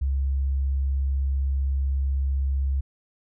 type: tone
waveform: sine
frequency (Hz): 67.9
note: C#2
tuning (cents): -35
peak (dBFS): -21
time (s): 0.01-2.81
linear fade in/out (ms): 10
effects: none